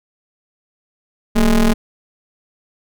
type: ring-modulated tone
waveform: square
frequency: 103.3 Hz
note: G#2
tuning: 9 cents flat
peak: -8 dBFS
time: 1.35-1.74 s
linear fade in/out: 20 ms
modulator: 124 Hz
effects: none